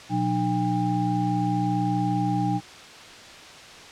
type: tone cluster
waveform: sine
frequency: 121.9 / 182.1 / 302.9 / 803 Hz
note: B2 / F#3 / D#4 / G5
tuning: -22 / -27 / -46 / +41 cents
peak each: -27 dBFS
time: 0.09-2.61 s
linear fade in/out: 50 ms
effects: white hiss -43 dBFS RMS until 3.91 s + low-pass 5000 Hz 12 dB/octave